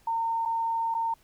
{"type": "tone with dropouts", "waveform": "sine", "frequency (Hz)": 913, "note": "A#5", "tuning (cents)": -36, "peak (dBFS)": -25, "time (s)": [0.07, 1.14], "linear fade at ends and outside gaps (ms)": 5, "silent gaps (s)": [[0.453, 0.457], [0.943, 0.948]], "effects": ["pink hiss -62 dBFS RMS until 1.23 s"]}